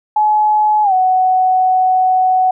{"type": "tone with pitch glide", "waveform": "sine", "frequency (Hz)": [850, 744.3], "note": ["G#5", "F#5"], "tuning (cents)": [40, 10], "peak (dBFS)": -9, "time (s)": [0.16, 2.51], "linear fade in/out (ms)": 5, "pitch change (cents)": -230, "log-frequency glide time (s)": [0.83, 0.93], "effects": []}